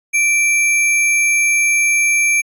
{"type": "tone with sample-and-hold", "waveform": "sine", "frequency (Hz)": 2340, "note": "D7", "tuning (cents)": -7, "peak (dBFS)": -11, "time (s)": [0.13, 2.42], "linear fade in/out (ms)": 20, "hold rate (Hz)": 8820, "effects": ["resampled to 32000 Hz"]}